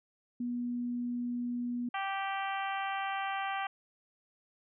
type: tone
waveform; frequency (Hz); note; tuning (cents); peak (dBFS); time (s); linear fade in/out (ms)
sine; 242.6; B3; -31; -32; 0.4-1.89; 5
type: harmonic tone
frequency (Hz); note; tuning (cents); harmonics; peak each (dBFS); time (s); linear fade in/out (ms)
390.6; G4; -6; 2 / 3 / 4 / 5 / 6 / 7 / 8; -35 / -39 / -41 / -43 / -45 / -46 / -47; 1.94-3.67; 5
effects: none